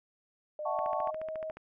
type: tone with pitch glide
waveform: sine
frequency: 605 to 631.8 Hz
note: D#5 to D#5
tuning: -49 to +26 cents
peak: -35 dBFS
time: 0.59-1.51 s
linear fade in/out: 2 ms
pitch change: +75 cents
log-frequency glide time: 0.99-1.19 s
type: chord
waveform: sine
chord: F# minor seventh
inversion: third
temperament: equal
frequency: 659.3 / 740 / 880 / 1108.7 Hz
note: E5 / F#5 / A5 / C#6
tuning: 0 / 0 / 0 / 0 cents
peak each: -36 dBFS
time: 0.65-1.11 s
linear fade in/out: 10 ms
type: click train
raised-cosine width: 0.5 ms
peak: -30 dBFS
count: 12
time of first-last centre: 0.79-1.57 s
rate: 14.1 Hz
effects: none